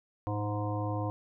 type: harmonic tone with a mistuned harmonic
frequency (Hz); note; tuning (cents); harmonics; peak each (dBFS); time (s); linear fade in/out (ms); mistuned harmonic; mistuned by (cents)
103.83; G#2; 0; 1 / 3 / 5 / 7 / 9 / 10; -32 / -37 / -39 / -40 / -42 / -42; 0.27-1.1; 0; 1; +46
effects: none